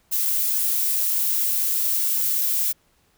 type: noise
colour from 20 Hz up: violet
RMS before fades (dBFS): -22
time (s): 0.11-2.73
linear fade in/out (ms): 20
effects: pink hiss -63 dBFS RMS until 3.17 s